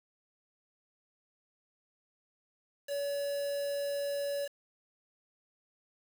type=tone with quantisation; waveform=triangle; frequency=568 Hz; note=C#5; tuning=42 cents sharp; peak=-30 dBFS; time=2.87-4.49 s; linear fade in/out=50 ms; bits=7; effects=none